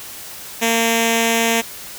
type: tone with notch filter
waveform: 5% pulse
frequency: 228.7 Hz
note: A#3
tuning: 33 cents flat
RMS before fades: -17 dBFS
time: 0.61-1.62 s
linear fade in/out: 20 ms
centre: 1300 Hz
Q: 1.3
effects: white hiss -34 dBFS RMS until 1.98 s

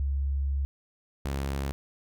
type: tone pair in turn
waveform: sine / sawtooth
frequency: 69.1 / 68.77 Hz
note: C#2 / C#2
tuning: -5 / -13 cents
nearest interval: unison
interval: 8 cents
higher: first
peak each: -25 / -25 dBFS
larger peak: neither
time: 0-0.65 / 1.25-1.72 s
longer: first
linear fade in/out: 0 ms
effects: none

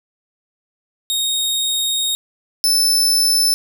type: tone pair in turn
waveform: sawtooth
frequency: 3729 / 5274 Hz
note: A#7 / E8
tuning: 0 / 0 cents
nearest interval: tritone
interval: 600 cents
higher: second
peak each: -14 / -10 dBFS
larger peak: second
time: 1.1-2.15 / 2.64-3.54 s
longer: first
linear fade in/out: 0 ms
effects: none

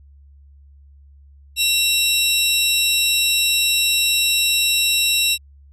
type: tone pair together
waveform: sawtooth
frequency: 2725 / 3854 Hz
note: F7 / B7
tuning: -43 / -43 cents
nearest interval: tritone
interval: 600 cents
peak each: -15 dBFS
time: 1.56-5.38 s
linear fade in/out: 50 ms
effects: added 70 Hz sine -44 dBFS peak until 5.72 s + resampled to 32000 Hz

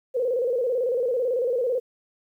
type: tone with vibrato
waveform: sine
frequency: 493.9 Hz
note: B4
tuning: in tune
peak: -21 dBFS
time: 0.14-1.8 s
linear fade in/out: 20 ms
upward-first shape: square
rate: 18 Hz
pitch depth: 85 cents each way
effects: 10-bit

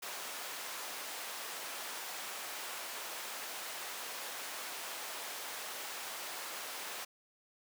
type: high-pass noise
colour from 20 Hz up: pink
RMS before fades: -43 dBFS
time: 0.02-7.05 s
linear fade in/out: 10 ms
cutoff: 680 Hz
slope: 12 dB/octave
effects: none

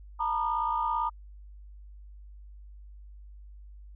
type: tone cluster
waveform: sine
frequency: 904 / 962 / 1216 Hz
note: A5 / B5 / D#6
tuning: +47 / -46 / -40 cents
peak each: -30 dBFS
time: 0.19-1.1 s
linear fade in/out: 20 ms
effects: tanh soft clip ceiling -17 dBFS + added 50 Hz sine -45 dBFS peak until 3.95 s

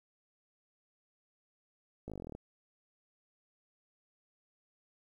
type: slowing click train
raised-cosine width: 2 ms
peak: -30 dBFS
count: 13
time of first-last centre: 2.08-2.35 s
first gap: 18 ms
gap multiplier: 1.04
effects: 11-bit

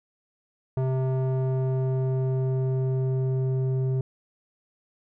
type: tone with low-pass filter sweep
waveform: square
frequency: 130.81 Hz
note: C3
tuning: in tune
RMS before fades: -25 dBFS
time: 0.77-4.01 s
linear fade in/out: 2 ms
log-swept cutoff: 700 to 350 Hz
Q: 1.1
effects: none

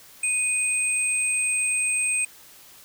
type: tone pair together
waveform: sine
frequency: 2489 / 8379 Hz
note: D#7 / C9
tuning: 0 / +1 cents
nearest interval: octave + major sixth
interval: 2101 cents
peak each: -25 / -23 dBFS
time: 0.23-2.25 s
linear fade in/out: 5 ms
effects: white hiss -49 dBFS RMS until 2.84 s

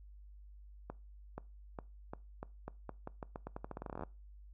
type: accelerating click train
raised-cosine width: 1 ms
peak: -28 dBFS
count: 25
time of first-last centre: 0.9-4.035 s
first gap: 480 ms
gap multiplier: 0.85
effects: noise-tail reverb RT60 0.3 s tail -22 dB re dry + added 50 Hz sine -52 dBFS peak until 4.53 s

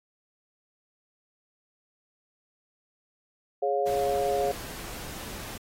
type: chord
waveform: sine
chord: Db major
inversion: second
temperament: equal with one note detuned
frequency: 415.3 / 554.4 / 707.8 Hz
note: Ab4 / Db5 / F5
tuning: 0 / 0 / +23 cents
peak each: -28 dBFS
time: 3.62-4.52 s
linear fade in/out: 10 ms
type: noise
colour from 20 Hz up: pink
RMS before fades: -40 dBFS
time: 3.86-5.58 s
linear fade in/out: 10 ms
effects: AAC 48 kbps

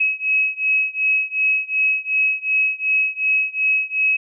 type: beating tone pair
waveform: sine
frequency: 2559 / 2561.7 Hz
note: D#7 / D#7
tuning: +48 / +50 cents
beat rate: 2.7 Hz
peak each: -19 / -20 dBFS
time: 0-4.17 s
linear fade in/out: 10 ms
effects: none

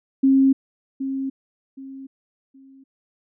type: tone with echo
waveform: sine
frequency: 268.9 Hz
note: C4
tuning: 47 cents sharp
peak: -12 dBFS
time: 0.23-0.53 s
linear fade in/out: 10 ms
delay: 770 ms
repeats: 3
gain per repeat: -11 dB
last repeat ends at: 2.84 s
effects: none

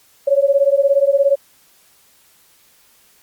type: beating tone pair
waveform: sine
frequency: 549 / 566 Hz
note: C#5 / C#5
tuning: -17 / +36 cents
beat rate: 17 Hz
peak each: -14 dBFS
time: 0.27-1.36 s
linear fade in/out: 10 ms
effects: white hiss -53 dBFS RMS until 3.22 s + Opus 48 kbps

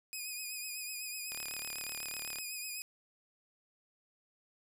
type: tone with vibrato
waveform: 10% pulse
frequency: 2489 Hz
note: D#7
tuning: in tune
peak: -31 dBFS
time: 0.13-2.82 s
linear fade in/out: 0 ms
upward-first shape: triangle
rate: 8 Hz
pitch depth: 54 cents each way
type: click train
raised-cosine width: 0.2 ms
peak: -27 dBFS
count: 40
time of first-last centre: 1.32-2.386 s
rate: 36.6 Hz
effects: none

